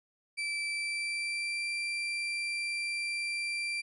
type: tone with pitch glide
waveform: 35% pulse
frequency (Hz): 2327 to 2358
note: D7 to D7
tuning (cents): -17 to +6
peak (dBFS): -30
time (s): 0.37-3.82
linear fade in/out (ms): 20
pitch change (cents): +23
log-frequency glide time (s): 0.68-1.68
effects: resampled to 24000 Hz